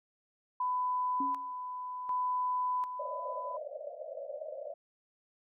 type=tone with tremolo; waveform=sine; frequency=1000 Hz; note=B5; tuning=21 cents sharp; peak=-29 dBFS; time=0.6-3.57 s; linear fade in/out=5 ms; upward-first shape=square; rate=0.67 Hz; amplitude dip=60%
type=tone with exponential decay; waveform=sine; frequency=275.3 Hz; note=C#4; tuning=12 cents flat; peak=-33 dBFS; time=1.2-1.53 s; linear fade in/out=5 ms; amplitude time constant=70 ms
type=band-pass noise; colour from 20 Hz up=pink; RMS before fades=-42 dBFS; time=2.99-4.74 s; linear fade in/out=5 ms; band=540 to 640 Hz; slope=96 dB/octave
effects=none